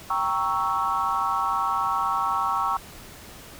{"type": "chord", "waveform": "sine", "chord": "G diminished seventh", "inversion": "none", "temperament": "equal", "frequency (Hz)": [784, 932.3, 1108.7, 1318.5], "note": ["G5", "Bb5", "Db6", "Fb6"], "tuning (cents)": [0, 0, 0, 0], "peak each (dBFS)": [-29, -28, -25, -27], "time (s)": [0.1, 2.77], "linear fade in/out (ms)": 2, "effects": ["tanh soft clip ceiling -12 dBFS", "pink hiss -44 dBFS RMS until 3.59 s"]}